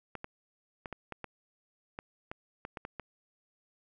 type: clicks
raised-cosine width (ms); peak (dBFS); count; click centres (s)
0.5; -24; 12; 0.153 / 0.244 / 0.858 / 0.927 / 1.123 / 1.243 / 1.989 / 2.315 / 2.651 / 2.772 / 2.851 / 2.997
effects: none